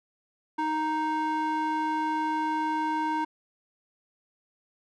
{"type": "tone with band-pass filter", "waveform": "square", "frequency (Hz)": 311.1, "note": "D#4", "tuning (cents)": 0, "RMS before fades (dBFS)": -28, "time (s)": [0.58, 3.25], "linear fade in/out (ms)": 10, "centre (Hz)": 920, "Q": 1.8, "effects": []}